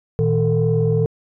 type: tone cluster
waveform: sine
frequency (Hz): 115.1 / 157.2 / 446.5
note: A#2 / D#3 / A4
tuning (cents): -22 / +18 / +25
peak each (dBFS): -18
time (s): 0.19-1.06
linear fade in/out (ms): 0
effects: tanh soft clip ceiling -8 dBFS